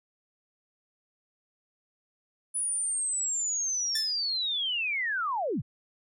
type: linear sweep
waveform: sine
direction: down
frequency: 9956 to 76.9 Hz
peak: -27 dBFS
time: 2.54-5.62 s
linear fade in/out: 20 ms
type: tone with exponential decay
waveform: 10% pulse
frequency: 1760 Hz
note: A6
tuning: in tune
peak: -19 dBFS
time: 3.95-4.17 s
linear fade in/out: 5 ms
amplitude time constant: 46 ms
effects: none